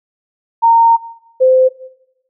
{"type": "tone pair in turn", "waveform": "sine", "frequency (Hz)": [921, 516.9], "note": ["A#5", "C5"], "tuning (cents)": [-21, -21], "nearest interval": "minor seventh", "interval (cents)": 1000, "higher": "first", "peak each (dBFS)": -6, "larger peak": "neither", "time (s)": [[0.62, 0.97], [1.4, 1.69]], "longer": "first", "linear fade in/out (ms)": 20, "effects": ["noise-tail reverb RT60 0.9 s tail -17 dB re dry"]}